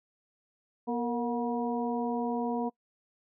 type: harmonic tone with a mistuned harmonic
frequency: 240.4 Hz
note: B3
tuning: 46 cents flat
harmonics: 1 / 2 / 3 / 4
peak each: -31 / -34 / -36 / -37 dBFS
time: 0.87-2.7 s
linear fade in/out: 20 ms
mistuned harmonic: 2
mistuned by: -56 cents
effects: noise-tail reverb RT60 0.1 s tail -24 dB re dry